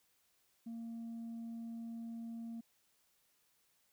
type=tone; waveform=sine; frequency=230 Hz; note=A#3; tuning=23 cents flat; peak=-40 dBFS; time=0.66-2.61 s; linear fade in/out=10 ms; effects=tanh soft clip ceiling -41 dBFS + white hiss -75 dBFS RMS until 3.92 s